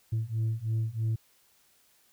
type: beating tone pair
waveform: sine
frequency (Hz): 110 / 113.1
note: A2 / A2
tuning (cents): 0 / +48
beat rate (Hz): 3.1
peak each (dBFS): -29 / -28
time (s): 0.12-1.16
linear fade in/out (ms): 10
effects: tanh soft clip ceiling -24 dBFS + white hiss -65 dBFS RMS until 2.12 s